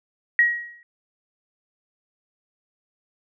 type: tone with exponential decay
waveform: sine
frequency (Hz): 1900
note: A#6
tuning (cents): +33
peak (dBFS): -11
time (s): 0.39-0.83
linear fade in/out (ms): 1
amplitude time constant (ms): 95
effects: none